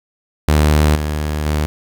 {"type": "tone with level steps", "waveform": "sawtooth", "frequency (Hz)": 75.6, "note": "D#2", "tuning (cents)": -49, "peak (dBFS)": [-6, -14, -11], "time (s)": [0.48, 1.66], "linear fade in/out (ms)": 0, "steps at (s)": [0.95, 1.46], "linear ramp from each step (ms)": 5, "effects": ["7-bit"]}